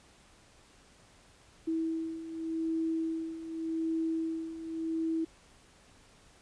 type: beating tone pair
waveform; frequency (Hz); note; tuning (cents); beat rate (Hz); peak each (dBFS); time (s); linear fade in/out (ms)
sine; 324 / 324.86; E4 / E4; -30 / -25; 0.86; -37 / -32; 1.67-5.25; 10
effects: pink hiss -60 dBFS RMS until 6.41 s + resampled to 22050 Hz